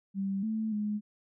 sine tone with pitch steps, 195.3 / 219.5 / 209.6 Hz, G3 / A3 / G#3, -6 / -4 / +16 cents, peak -29 dBFS, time 0.14-1.01 s, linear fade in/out 50 ms, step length 290 ms, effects none

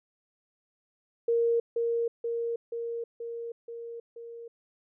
sine tone with echo, 466.2 Hz, A#4, in tune, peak -22 dBFS, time 1.28-1.6 s, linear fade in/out 5 ms, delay 480 ms, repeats 6, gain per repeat -3 dB, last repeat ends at 4.48 s, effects none

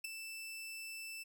sawtooth tone with ADSR envelope, 2650 Hz, E7, 9 cents sharp, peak -32 dBFS, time 0.04-1.24 s, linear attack 8 ms, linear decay 9 ms, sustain -9 dB, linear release 18 ms, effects none

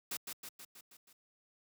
white noise with echo, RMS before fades -39 dBFS, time 0.11-0.17 s, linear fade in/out 5 ms, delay 160 ms, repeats 6, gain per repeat -4 dB, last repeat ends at 1.13 s, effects high-pass 100 Hz 12 dB/octave

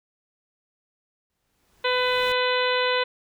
pink noise with exponential growth, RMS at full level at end -40 dBFS, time 1.3-2.32 s, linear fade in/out 0 ms, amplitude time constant 220 ms
harmonic tone, 501 Hz, B4, 25 cents sharp, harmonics 1 / 2 / 3 / 4 / 5 / 6 / 7 / 8, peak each -24 / -27 / -29 / -30 / -31 / -32 / -32 / -33 dBFS, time 1.84-3.04 s, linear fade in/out 10 ms
effects none

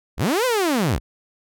sawtooth linear two-way sweep, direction up then down, 34.04 to 526 to 34.04 Hz, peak -14 dBFS, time 0.17-1 s, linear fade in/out 50 ms, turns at 0.45 s, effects none

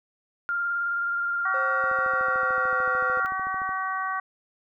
sine tone with vibrato, 1396.9 Hz, F6, in tune, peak -24 dBFS, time 0.49-3.26 s, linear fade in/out 0 ms, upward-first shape square, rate 19 Hz, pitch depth 12 cents each way
harmonic tone, 379.5 Hz, F#4, 44 cents sharp, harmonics 2 / 3 / 4 / 5, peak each -34 / -28 / -33 / -35 dBFS, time 1.45-4.2 s, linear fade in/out 5 ms
triangle tone with pitch glide, 531 to 508.8 Hz, C5 to C5, +25 to -48 cents, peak -29 dBFS, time 1.54-3.2 s, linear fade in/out 2 ms, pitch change -73 cents, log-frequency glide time 1.69-2.93 s
click train, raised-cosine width 2 ms, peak -31 dBFS, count 26, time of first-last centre 1.84-3.692 s, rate 13.5 Hz
effects none

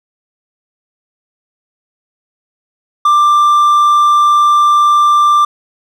triangle tone, 1183 Hz, D6, 12 cents sharp, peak -4 dBFS, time 3.05-5.45 s, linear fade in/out 5 ms, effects none

